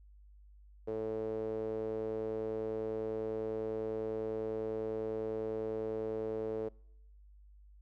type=tone with band-pass filter; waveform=sawtooth; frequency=110 Hz; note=A2; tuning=in tune; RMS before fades=-37 dBFS; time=0.87-6.69 s; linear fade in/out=10 ms; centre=460 Hz; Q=6.3; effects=noise-tail reverb RT60 0.8 s tail -26 dB re dry + added 50 Hz sine -55 dBFS peak until 7.81 s